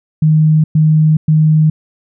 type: tone bursts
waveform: sine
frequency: 155.5 Hz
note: D#3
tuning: 1 cent flat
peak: -6 dBFS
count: 3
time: 0.22-1.7 s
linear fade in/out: 5 ms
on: 420 ms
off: 110 ms
effects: none